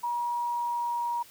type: tone with pitch glide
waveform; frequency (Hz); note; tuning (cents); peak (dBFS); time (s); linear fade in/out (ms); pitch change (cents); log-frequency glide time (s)
sine; 956 to 949.9; A#5 to A#5; +43 to +32; -27; 0.03-1.23; 10; -11; 0.34-1.06
effects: white hiss -53 dBFS RMS until 1.3 s